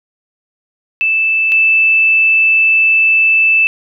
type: tone pair in turn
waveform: sine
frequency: 2637 / 2637 Hz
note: E7 / E7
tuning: 0 / 0 cents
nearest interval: unison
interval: 0 cents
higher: neither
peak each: -10 / -7 dBFS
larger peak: second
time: 1.01-1.52 / 1.52-3.67 s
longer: second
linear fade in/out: 0 ms
effects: none